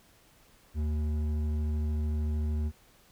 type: tone with hard clipping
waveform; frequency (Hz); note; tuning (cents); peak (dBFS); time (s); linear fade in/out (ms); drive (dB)
sine; 76.1; D#2; -38; -29; 0.74-2.72; 50; 8
effects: pink hiss -61 dBFS RMS until 3.11 s

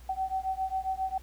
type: beating tone pair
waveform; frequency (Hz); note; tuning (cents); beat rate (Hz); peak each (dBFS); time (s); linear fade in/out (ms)
sine; 758 / 765.4; F#5 / G5; +42 / -42; 7.4; -32 / -32; 0.09-1.18; 5
effects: added 60 Hz sine -47 dBFS peak until 1.22 s + pink hiss -58 dBFS RMS until 1.22 s

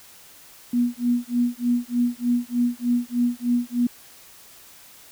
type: tone with tremolo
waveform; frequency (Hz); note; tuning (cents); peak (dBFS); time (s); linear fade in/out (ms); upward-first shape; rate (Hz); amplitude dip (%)
sine; 242; B3; -35; -16; 0.73-3.87; 5; sine; 3.3; 100
effects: white hiss -48 dBFS RMS until 5.11 s

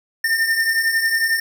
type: beating tone pair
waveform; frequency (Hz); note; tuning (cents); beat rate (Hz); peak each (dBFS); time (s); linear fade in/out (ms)
square; 1800 / 1811; A6 / A6; +39 / +49; 11; -24 / -18; 0.24-1.4; 5
effects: none

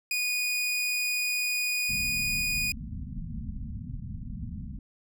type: tone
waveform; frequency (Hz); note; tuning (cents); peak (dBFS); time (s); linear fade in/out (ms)
sawtooth; 2466; D#7; -16; -23; 0.11-2.72; 2
type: low-pass noise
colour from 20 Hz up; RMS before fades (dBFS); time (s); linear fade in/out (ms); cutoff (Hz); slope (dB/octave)
pink; -37; 1.89-4.79; 5; 250; 96
effects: none

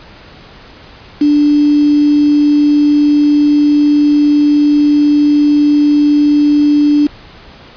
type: tone with quantisation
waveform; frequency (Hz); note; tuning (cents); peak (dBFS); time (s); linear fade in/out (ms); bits
sine; 293.7; D4; 0; -6; 1.21-7.07; 5; 4
effects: pink hiss -37 dBFS RMS until 7.76 s + resampled to 11025 Hz

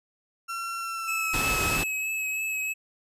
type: tone with pitch glide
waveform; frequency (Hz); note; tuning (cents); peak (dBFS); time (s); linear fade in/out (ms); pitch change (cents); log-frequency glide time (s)
35% pulse; 1359 to 1296.9; F6 to E6; -48 to -29; -29; 0.48-1.78; 20; -81; 0.79-1.54
type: tone with vibrato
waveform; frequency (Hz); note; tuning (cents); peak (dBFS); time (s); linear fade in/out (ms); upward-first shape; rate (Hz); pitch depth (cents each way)
square; 2577; E7; -40; -28; 1.07-2.74; 20; triangle; 3.1; 22
type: noise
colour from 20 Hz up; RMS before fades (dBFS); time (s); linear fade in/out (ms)
pink; -29; 1.33-1.84; 10
effects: resampled to 32000 Hz

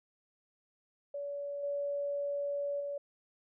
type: tone with level steps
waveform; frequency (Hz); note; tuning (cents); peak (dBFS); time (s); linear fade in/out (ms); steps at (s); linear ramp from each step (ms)
sine; 570; C#5; +48; -36 / -32 / -35; 1.14-2.98; 5; 1.63 / 2.8; 5
effects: none

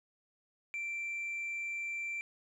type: tone with tanh clipping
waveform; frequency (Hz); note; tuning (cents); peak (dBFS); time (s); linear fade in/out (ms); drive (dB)
sine; 2349; D7; 0; -36; 0.74-2.21; 0; 1
effects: none

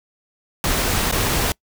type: noise with dropouts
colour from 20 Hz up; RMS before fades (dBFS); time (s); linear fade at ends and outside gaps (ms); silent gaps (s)
pink; -20; 0.64-1.52; 1; 1.113-1.124
effects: noise-tail reverb RT60 0.1 s tail -25 dB re dry

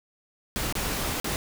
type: noise with dropouts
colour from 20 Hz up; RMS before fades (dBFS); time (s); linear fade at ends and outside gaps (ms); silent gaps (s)
pink; -29; 0.56-1.36; 0; 0.725-0.753 / 1.2-1.244
effects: none

